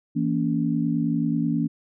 sine chord, A# diminished, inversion second, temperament equal with one note detuned, 164.81 / 233.1 / 283.3 Hz, E3 / A#3 / C#4, 0 / 0 / +38 cents, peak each -25 dBFS, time 0.15-1.68 s, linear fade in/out 20 ms, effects none

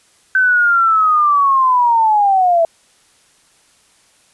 sine linear sweep, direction down, 1538 to 653 Hz, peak -9 dBFS, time 0.35-2.65 s, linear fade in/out 2 ms, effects white hiss -53 dBFS RMS until 4.33 s + resampled to 24000 Hz

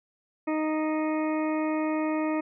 harmonic tone, 310.6 Hz, D#4, 3 cents flat, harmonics 1 / 2 / 3 / 4 / 6 / 7 / 8, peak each -26 / -32 / -36 / -38 / -42 / -43 / -44 dBFS, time 0.47-2.41 s, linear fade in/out 10 ms, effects none

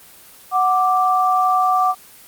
sine tone pair together, 740 / 1174.7 Hz, F#5 / D6, 0 / 0 cents, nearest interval minor sixth, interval 800 cents, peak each -16 dBFS, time 0.51-1.95 s, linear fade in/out 50 ms, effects white hiss -44 dBFS RMS until 2.27 s + Opus 24 kbps

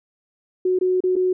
sine tone with dropouts, 368.1 Hz, F#4, 9 cents flat, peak -16 dBFS, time 0.65-1.33 s, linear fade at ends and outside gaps 5 ms, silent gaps 0.789-0.811 / 1.005-1.037 / 1.157-1.163 s, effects none

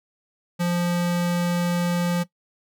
square tone, 174.61 Hz, F3, in tune, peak -21 dBFS, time 0.59-2.24 s, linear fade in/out 20 ms, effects noise-tail reverb RT60 0.1 s tail -17 dB re dry

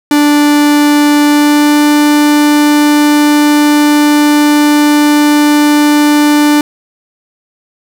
45% pulse tone with pitch glide, 293.7 to 295.6 Hz, D4 to D4, 0 to +11 cents, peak -5 dBFS, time 0.11-6.61 s, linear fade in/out 2 ms, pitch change +11 cents, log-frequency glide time 1.26-1.83 s, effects none

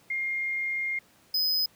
sine / square tone pair in turn, 2123 / 5033 Hz, C7 / D#8, +25 / +19 cents, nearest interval octave + minor third, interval 1494 cents, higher second, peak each -27 / -24 dBFS, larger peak second, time 0.1-0.99 / 1.34-1.66 s, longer first, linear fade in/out 5 ms, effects pink hiss -60 dBFS RMS until 1.75 s + high-pass 100 Hz 12 dB/octave

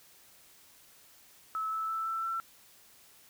sine tone with pitch steps, 1300 / 1310.6 / 1321.2 / 1331.9 / 1342.7 Hz, E6 / E6 / E6 / E6 / E6, -24 / -10 / +4 / +17 / +31 cents, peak -31 dBFS, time 1.55-2.4 s, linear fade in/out 0 ms, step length 170 ms, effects white hiss -59 dBFS RMS until 3.29 s

